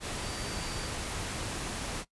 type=tone in noise; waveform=sine; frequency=4635 Hz; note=D8; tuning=24 cents flat; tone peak=-45 dBFS; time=0.21-0.91 s; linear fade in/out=50 ms; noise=pink; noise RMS=-36 dBFS; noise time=0-2.05 s; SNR=-12 dB; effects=noise-tail reverb RT60 0.1 s tail -19 dB re dry + resampled to 24000 Hz